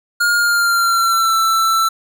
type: tone with pitch glide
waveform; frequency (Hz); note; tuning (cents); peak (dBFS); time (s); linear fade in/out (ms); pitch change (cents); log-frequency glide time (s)
square; 1420 to 1332.6; F6 to E6; +28 to +18; -13; 0.2-1.89; 10; -110; 0.37-1.35
effects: none